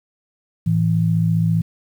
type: tone pair together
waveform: sine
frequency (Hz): 109.83 / 164.81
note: A2 / E3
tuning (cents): -3 / 0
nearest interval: perfect fifth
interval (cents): 703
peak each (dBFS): -19 / -16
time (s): 0.66-1.62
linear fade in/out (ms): 10
effects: 8-bit